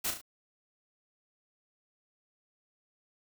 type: noise with echo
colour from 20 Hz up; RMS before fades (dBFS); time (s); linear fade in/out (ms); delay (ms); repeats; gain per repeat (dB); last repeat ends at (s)
white; -32; 0.04-0.11; 10; 35; 3; -6; 0.215
effects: none